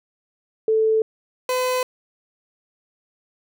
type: tone pair in turn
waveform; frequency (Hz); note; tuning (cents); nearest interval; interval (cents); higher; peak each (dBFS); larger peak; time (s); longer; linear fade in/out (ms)
sine / 30% pulse; 440 / 506.9; A4 / B4; 0 / +45; major second; 245; second; -15 / -17; first; 0.68-1.02 / 1.49-1.83; neither; 2
effects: none

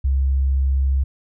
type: tone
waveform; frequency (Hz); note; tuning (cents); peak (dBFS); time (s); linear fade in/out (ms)
sine; 67.3; C2; +49; -15; 0.04-1.04; 10
effects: none

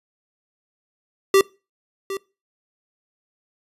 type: tone with echo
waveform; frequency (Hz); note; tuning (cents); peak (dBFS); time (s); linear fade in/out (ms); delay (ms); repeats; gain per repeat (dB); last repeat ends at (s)
square; 390; G4; -9; -12; 1.34-1.41; 2; 760; 1; -14; 2.17
effects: noise-tail reverb RT60 0.3 s tail -23 dB re dry + resampled to 32000 Hz

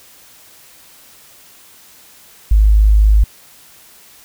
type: tone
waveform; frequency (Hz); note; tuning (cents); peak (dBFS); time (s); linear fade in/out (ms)
sine; 52.3; G#1; +13; -6; 2.51-3.24; 5
effects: white hiss -44 dBFS RMS until 4.24 s

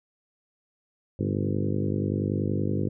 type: harmonic tone with a mistuned harmonic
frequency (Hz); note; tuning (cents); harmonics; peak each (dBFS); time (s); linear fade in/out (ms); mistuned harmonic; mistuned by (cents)
50.5; G#1; -48; 2 / 3 / 4 / 5 / 6 / 7 / 8 / 9 / 10; -29 / -32 / -31 / -33 / -33 / -34 / -37 / -38 / -40; 1.19-2.89; 5; 3; -63
effects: none

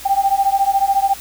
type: beating tone pair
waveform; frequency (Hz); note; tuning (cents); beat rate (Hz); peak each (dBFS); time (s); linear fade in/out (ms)
sine; 781 / 795; G5 / G5; -7 / +24; 14; -16; 0.05-1.14; 10
effects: added 60 Hz sine -44 dBFS peak until 1.2 s + white hiss -35 dBFS RMS until 1.2 s

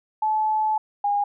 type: tone pair in turn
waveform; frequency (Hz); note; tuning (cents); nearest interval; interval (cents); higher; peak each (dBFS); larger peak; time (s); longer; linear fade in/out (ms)
sine; 864 / 815.5; A5 / G#5; -32 / -32; minor second; 100; first; -19; neither; 0.22-0.78 / 1.04-1.24; first; 5
effects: none

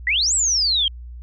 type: exponential two-way sweep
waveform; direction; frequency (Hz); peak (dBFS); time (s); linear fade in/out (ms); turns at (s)
sine; up then down; 1864.7 to 8050 to 3121; -16; 0.07-0.88; 2; 0.34
effects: added 60 Hz sine -33 dBFS peak until 1.22 s

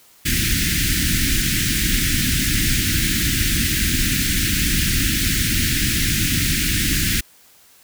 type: band-stop noise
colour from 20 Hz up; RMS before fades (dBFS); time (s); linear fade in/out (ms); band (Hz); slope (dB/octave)
pink; -19; 0.25-7.21; 10; 320 to 1600; 48
effects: white hiss -51 dBFS RMS until 7.83 s

